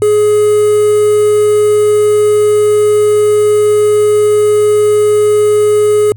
triangle tone with quantisation, 420 Hz, G#4, 19 cents sharp, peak -4 dBFS, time 0.02-6.12 s, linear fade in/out 0 ms, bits 4, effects added 107 Hz sine -28 dBFS peak until 6.16 s + AAC 64 kbps

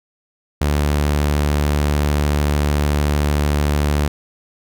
sawtooth tone, 73.42 Hz, D2, in tune, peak -11 dBFS, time 0.61-4.08 s, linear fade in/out 5 ms, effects none

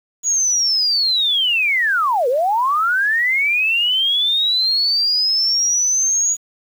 sine linear two-way sweep, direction down then up, 6800 to 466.2 to 6800 Hz, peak -14 dBFS, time 0.23-6.37 s, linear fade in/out 50 ms, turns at 2.28 s, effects 7-bit

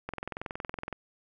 click train, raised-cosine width 0.5 ms, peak -20 dBFS, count 19, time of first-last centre 0.09-0.927 s, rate 21.5 Hz, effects none

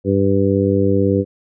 harmonic tone, 98.3 Hz, G2, 5 cents sharp, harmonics 1 / 2 / 3 / 4 / 5, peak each -19 / -19 / -19 / -19 / -19 dBFS, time 0.04-1.25 s, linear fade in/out 50 ms, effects none

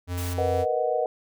square tone, 88.8 Hz, F2, 29 cents sharp, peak -28 dBFS, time 0.07-0.66 s, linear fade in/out 50 ms
white noise, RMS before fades -38 dBFS, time 0.17-0.34 s, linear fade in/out 10 ms
sine chord, B major seventh, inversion third, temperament equal, 466.2 / 493.9 / 622.3 / 740 Hz, A#4 / B4 / D#5 / F#5, 0 / 0 / 0 / 0 cents, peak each -29 / -27 / -27 / -28 dBFS, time 0.38-1.06 s, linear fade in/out 2 ms
effects none

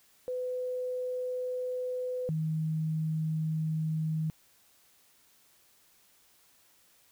sine tone pair in turn, 503 / 157.75 Hz, B4 / D#3, +32 / +24 cents, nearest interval octave + minor sixth, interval 2008 cents, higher first, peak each -31 / -28 dBFS, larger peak second, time 0.28-2.29 / 2.29-4.3 s, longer neither, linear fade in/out 0 ms, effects white hiss -64 dBFS RMS until 7.11 s

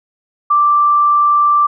sine tone, 1174.7 Hz, D6, in tune, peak -8 dBFS, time 0.5-1.67 s, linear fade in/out 10 ms, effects none

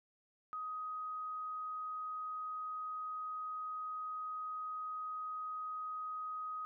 sine tone, 1255 Hz, D#6, 15 cents sharp, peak -39 dBFS, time 0.53-6.65 s, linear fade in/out 0 ms, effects none

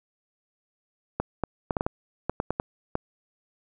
clicks, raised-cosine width 1 ms, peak -11 dBFS, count 11, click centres 1.2 / 1.437 / 1.708 / 1.768 / 1.809 / 1.865 / 2.296 / 2.401 / 2.506 / 2.599 / 2.954 s, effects none

